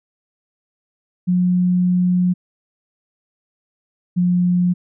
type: tone pair in turn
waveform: sine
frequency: 180 / 178.14 Hz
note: F#3 / F3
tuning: -47 / +35 cents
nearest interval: unison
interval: 18 cents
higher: first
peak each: -13 dBFS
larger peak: neither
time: 1.27-2.34 / 4.16-4.74 s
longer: first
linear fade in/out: 20 ms
effects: none